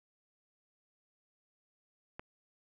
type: click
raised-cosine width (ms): 0.5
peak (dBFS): -27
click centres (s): 2.195
effects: none

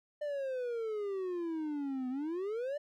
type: exponential two-way sweep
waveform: triangle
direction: down then up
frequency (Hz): 601 to 250 to 601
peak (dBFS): -32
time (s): 0.21-2.78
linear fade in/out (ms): 10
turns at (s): 2.09
effects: none

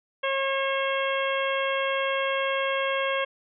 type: harmonic tone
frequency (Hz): 542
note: C#5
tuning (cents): -39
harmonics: 1 / 2 / 3 / 4 / 5 / 6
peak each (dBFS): -27 / -30 / -32 / -33 / -34 / -35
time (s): 0.23-3.25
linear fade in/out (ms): 10
effects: none

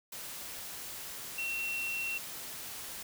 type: tone in noise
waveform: sine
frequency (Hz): 2721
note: F7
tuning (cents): -46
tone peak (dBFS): -33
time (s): 1.38-2.18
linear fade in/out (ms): 5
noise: white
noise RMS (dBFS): -43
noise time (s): 0.12-3.03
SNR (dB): +7
effects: none

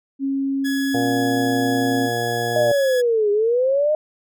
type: tone with pitch glide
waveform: sine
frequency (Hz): 273 to 267.8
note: C#4 to C4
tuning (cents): -26 to +40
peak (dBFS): -19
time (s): 0.19-2.1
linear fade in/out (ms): 50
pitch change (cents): -34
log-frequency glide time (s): 1.08-1.53
type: tone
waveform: sawtooth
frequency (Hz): 1684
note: G#6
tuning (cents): +24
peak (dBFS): -23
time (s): 0.64-3.02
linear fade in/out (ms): 20
type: harmonic tone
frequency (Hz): 118.4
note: A#2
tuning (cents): +27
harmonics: 1 / 2 / 3 / 4 / 5 / 6 / 7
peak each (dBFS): -29 / -34 / -31 / -25 / -34 / -25 / -36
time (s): 0.94-2.72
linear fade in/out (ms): 5
type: linear two-way sweep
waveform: sine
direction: down then up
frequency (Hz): 620 to 404.4 to 620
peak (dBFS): -15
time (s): 2.56-3.95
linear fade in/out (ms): 2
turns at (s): 3.31
effects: none

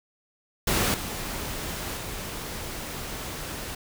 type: noise with level steps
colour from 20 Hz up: pink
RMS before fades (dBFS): -24 / -33 / -35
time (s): 0.67-3.75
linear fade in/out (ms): 5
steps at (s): 0.94 / 1.97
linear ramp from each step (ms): 2
effects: none

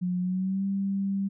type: tone with pitch glide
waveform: sine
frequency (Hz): 180 to 196.29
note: F#3 to G3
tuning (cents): -47 to +3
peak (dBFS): -25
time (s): 0.01-1.29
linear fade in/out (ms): 20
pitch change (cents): +150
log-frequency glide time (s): 0.2-0.65
effects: none

